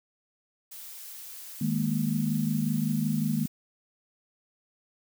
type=noise; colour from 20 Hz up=blue; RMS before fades=-43 dBFS; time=0.71-3.48 s; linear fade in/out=10 ms
type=chord; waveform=sine; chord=D# suspended fourth; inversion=none; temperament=equal; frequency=155.56 / 207.7 / 233.1 Hz; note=D#3 / G#3 / A#3; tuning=0 / 0 / 0 cents; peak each=-29 dBFS; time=1.61-3.46 s; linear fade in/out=5 ms
effects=none

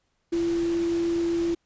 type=tone in noise; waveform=sine; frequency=338.5 Hz; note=E4; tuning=46 cents sharp; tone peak=-22 dBFS; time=0.32-1.55 s; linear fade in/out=10 ms; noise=pink; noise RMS=-40 dBFS; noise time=0.32-1.55 s; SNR=+15 dB; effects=pink hiss -73 dBFS RMS until 1.65 s + resampled to 16000 Hz

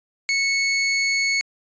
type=tone; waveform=sawtooth; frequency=2205 Hz; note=C#7; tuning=10 cents flat; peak=-15 dBFS; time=0.29-1.41 s; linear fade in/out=0 ms; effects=resampled to 16000 Hz

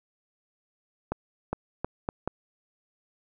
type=accelerating click train; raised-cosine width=1 ms; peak=-14 dBFS; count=5; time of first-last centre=1.12-2.276 s; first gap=410 ms; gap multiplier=0.77; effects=none

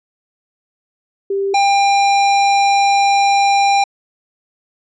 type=tone pair in turn; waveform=sine / square; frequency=393.9 / 797.9 Hz; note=G4 / G5; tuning=+8 / +30 cents; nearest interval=octave; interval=1222 cents; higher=second; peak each=-15 / -11 dBFS; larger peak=second; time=1.3-1.54 / 1.54-3.84 s; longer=second; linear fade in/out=5 ms; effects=resampled to 16000 Hz

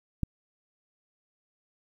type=click; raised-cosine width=5 ms; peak=-15 dBFS; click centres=0.233 s; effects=9-bit

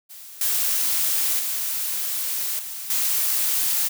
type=noise with level steps; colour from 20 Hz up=blue; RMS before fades=-41 / -22 / -26 / -33 / -22 dBFS; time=0.09-3.89 s; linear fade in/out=20 ms; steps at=0.41 / 1.39 / 2.59 / 2.9 s; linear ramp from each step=2 ms; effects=none

